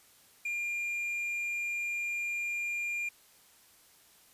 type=tone; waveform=triangle; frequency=2400 Hz; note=D7; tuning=37 cents sharp; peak=-30 dBFS; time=0.45-3.09 s; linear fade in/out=5 ms; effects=white hiss -61 dBFS RMS until 4.33 s + resampled to 32000 Hz